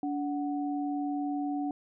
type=tone pair together; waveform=sine; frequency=288.3 / 740 Hz; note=D4 / F#5; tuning=-32 / 0 cents; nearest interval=octave + major third; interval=1632 cents; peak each=-30 / -36 dBFS; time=0.03-1.71 s; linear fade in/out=2 ms; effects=none